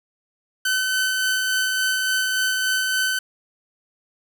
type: tone with tremolo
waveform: sawtooth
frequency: 1521 Hz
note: F#6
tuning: 47 cents sharp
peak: -15 dBFS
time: 0.65-3.19 s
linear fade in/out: 5 ms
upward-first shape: sine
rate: 3.5 Hz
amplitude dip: 25%
effects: none